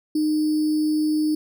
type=tone with sample-and-hold; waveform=sine; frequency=306.4 Hz; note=D#4; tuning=27 cents flat; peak=-18 dBFS; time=0.15-1.35 s; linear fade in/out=5 ms; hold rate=4900 Hz; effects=none